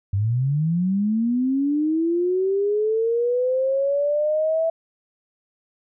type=linear sweep; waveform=sine; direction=up; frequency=94.4 to 659.3 Hz; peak=-18 dBFS; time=0.13-4.7 s; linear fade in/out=5 ms; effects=none